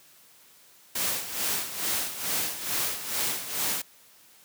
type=noise with tremolo; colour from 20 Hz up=white; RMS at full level=-27 dBFS; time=0.95-3.82 s; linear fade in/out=5 ms; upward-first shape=sine; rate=2.3 Hz; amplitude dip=70%; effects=white hiss -56 dBFS RMS until 4.44 s + high-pass 100 Hz 12 dB/octave